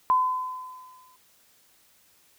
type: tone with exponential decay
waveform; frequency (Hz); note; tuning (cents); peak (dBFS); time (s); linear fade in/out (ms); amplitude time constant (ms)
sine; 1017; C6; -50; -16; 0.1-1.16; 0; 230
effects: white hiss -61 dBFS RMS until 2.38 s